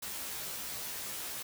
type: noise with comb filter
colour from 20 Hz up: white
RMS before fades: -40 dBFS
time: 0.02-1.43 s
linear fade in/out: 10 ms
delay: 15 ms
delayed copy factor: +1
effects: none